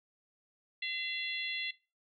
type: harmonic tone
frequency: 682 Hz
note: F5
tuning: 41 cents flat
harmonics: 3 / 4 / 5 / 6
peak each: -37 / -39 / -41 / -43 dBFS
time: 0.82-1.71 s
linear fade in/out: 5 ms
effects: noise-tail reverb RT60 0.3 s tail -21 dB re dry